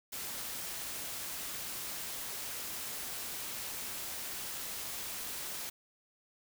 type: noise with amplitude modulation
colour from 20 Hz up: white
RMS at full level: -39 dBFS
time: 0.12-5.7 s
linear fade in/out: 10 ms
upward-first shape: sine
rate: 248 Hz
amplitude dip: 35%
effects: none